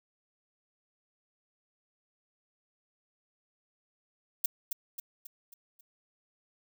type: noise with echo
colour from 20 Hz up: violet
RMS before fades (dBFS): -27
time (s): 4.44-4.46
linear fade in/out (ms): 5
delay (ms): 270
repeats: 5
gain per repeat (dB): -6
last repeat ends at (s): 5.81
effects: none